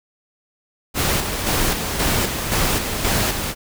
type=noise with tremolo; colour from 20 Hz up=pink; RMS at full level=-19 dBFS; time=0.94-3.55 s; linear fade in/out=50 ms; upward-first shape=square; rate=1.9 Hz; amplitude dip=45%; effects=none